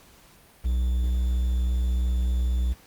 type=tone with quantisation; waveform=triangle; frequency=61.4 Hz; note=B1; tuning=9 cents flat; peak=-19 dBFS; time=0.64-2.74 s; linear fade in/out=20 ms; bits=8; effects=pink hiss -54 dBFS RMS until 2.86 s + Opus 48 kbps